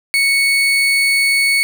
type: tone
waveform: 35% pulse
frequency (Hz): 2217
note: C#7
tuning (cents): 0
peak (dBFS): -10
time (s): 0.14-1.63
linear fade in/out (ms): 0
effects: none